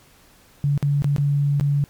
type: tone with dropouts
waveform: sine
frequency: 142.9 Hz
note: D3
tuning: 47 cents flat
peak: -16 dBFS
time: 0.64-1.84 s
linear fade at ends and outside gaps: 0 ms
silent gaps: 0.777-0.827 / 1.021-1.044 / 1.163-1.182 / 1.598-1.61 s
effects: pink hiss -53 dBFS RMS until 1.89 s + MP3 96 kbps